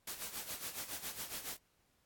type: noise with tremolo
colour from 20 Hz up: white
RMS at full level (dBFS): -41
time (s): 0.07-1.57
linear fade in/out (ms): 5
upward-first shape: sine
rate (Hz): 7.2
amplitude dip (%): 70
effects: pink hiss -75 dBFS RMS until 2.05 s + AAC 64 kbps